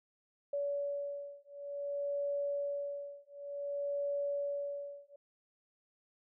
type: beating tone pair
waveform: sine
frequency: 569 / 569.55 Hz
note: C#5 / C#5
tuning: +45 / +47 cents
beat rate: 0.55 Hz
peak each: -38 / -38 dBFS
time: 0.53-5.16 s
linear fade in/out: 5 ms
effects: none